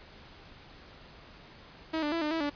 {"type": "tone with pitch steps", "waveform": "sawtooth", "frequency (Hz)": [319.7, 295.8, 333.4, 301.3, 326.1, 289.9], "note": ["D#4", "D4", "E4", "D4", "E4", "D4"], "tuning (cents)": [47, 13, 20, 44, -19, -22], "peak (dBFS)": -25, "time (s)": [1.93, 2.5], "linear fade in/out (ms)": 10, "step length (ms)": 95, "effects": ["pink hiss -52 dBFS RMS until 2.55 s", "resampled to 11025 Hz"]}